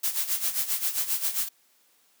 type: noise with tremolo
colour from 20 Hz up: blue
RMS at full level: -25 dBFS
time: 0.03-1.49 s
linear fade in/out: 10 ms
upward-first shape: sine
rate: 7.5 Hz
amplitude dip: 75%
effects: white hiss -64 dBFS RMS until 2.2 s + high-pass 200 Hz 12 dB/octave

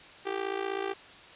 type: tone with amplitude modulation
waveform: sawtooth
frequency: 392 Hz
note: G4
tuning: in tune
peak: -23 dBFS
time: 0.25-0.94 s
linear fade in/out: 20 ms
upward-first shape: sine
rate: 56 Hz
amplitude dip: 85%
effects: white hiss -50 dBFS RMS until 1.35 s + resampled to 8000 Hz

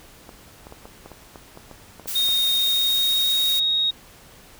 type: clicks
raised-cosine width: 1 ms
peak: -25 dBFS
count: 12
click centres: 0.292 / 0.669 / 0.724 / 0.855 / 1.06 / 1.117 / 1.358 / 1.574 / 1.713 / 1.997 / 2.058 / 2.289 s
type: noise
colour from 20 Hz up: blue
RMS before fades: -29 dBFS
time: 2.07-3.6 s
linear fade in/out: 10 ms
type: tone with pitch glide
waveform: sine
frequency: 3708 to 3758 Hz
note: A#7 to A#7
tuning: -10 to +13 cents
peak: -18 dBFS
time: 2.15-3.91 s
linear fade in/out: 10 ms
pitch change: +23 cents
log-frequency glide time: 2.6-3.41 s
effects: pink hiss -48 dBFS RMS until 4.59 s

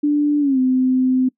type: tone with pitch glide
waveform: sine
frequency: 293.7 to 257.2 Hz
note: D4 to C4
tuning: 0 to -30 cents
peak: -13 dBFS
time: 0.03-1.29 s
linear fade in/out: 10 ms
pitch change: -230 cents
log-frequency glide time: 0.4-0.59 s
effects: noise-tail reverb RT60 0.1 s tail -23 dB re dry

